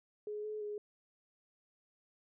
sine tone with pitch steps, 420.2 / 427.2 / 416.9 Hz, G#4 / G#4 / G#4, +20 / +49 / +7 cents, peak -38 dBFS, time 0.27-0.78 s, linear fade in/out 2 ms, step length 170 ms, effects none

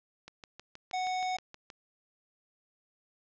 click train, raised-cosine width 0.2 ms, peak -29 dBFS, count 10, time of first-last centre 0.28-1.702 s, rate 6.33 Hz
square tone, 740 Hz, F#5, in tune, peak -31 dBFS, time 0.93-1.37 s, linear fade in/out 10 ms
effects resampled to 16000 Hz + 10-bit

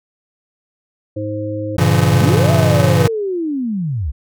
harmonic tone, 105.3 Hz, G#2, 24 cents sharp, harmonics 1 / 3 / 5, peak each -24 / -24 / -24 dBFS, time 1.16-1.77 s, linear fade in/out 10 ms
square chord, G diminished seventh, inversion none, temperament just, 98 / 117.6 / 141.12 / 169.34 Hz, G2 / Bb2 / Db3 / Fb3, 0 / +16 / +31 / +47 cents, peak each -17 dBFS, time 1.78-3.08 s, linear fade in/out 5 ms
sine linear two-way sweep, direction up then down, 57.2 to 680 to 57.2 Hz, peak -17 dBFS, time 2.12-4.12 s, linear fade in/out 20 ms, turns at 2.52 s
effects none

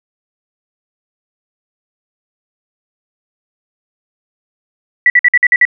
sine tone bursts, 1958 Hz, B6, 15 cents flat, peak -4 dBFS, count 7, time 5.06-5.652 s, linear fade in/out 2 ms, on 40 ms, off 52 ms, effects none

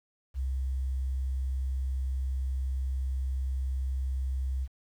sine tone, 65.7 Hz, C2, 8 cents sharp, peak -27 dBFS, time 0.34-4.68 s, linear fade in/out 50 ms, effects tanh soft clip ceiling -24 dBFS + 10-bit

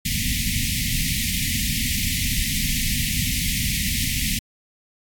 pink band-stop noise, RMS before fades -23 dBFS, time 0.05-4.39 s, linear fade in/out 5 ms, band 260 to 1900 Hz, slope 96 dB/octave, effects AAC 64 kbps

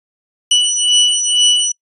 sawtooth beating tone pair, 2955 / 2957.1 Hz, F#7 / F#7, -3 / -2 cents, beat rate 2.1 Hz, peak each -10 dBFS, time 0.51-1.72 s, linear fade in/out 5 ms, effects noise-tail reverb RT60 0.1 s tail -24 dB re dry + resampled to 24000 Hz

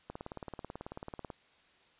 click train, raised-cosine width 1 ms, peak -27 dBFS, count 23, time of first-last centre 0.1-1.302 s, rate 18.3 Hz, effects white hiss -65 dBFS RMS until 1.99 s + resampled to 8000 Hz

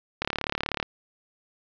click train, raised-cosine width 0.3 ms, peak -10 dBFS, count 23, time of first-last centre 0.22-0.828 s, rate 36.2 Hz, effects resampled to 16000 Hz + 8-bit

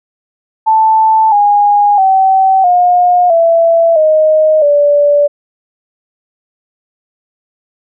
sine tone with pitch steps, 880 / 821.1 / 766.1 / 714.8 / 666.9 / 622.3 / 580.6 Hz, A5 / G#5 / G5 / F5 / E5 / D#5 / D5, 0 / -20 / -40 / +40 / +20 / 0 / -20 cents, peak -5 dBFS, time 0.66-5.28 s, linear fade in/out 20 ms, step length 660 ms, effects none

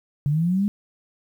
sine linear sweep, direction up, 139 to 208.8 Hz, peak -18 dBFS, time 0.26-0.68 s, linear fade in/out 0 ms, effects 9-bit

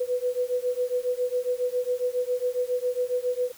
sine beating tone pair, 493.1 / 500.4 Hz, B4 / B4, -3 / +23 cents, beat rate 7.3 Hz, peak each -27 dBFS, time 0-3.52 s, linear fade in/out 10 ms, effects white hiss -50 dBFS RMS until 3.57 s

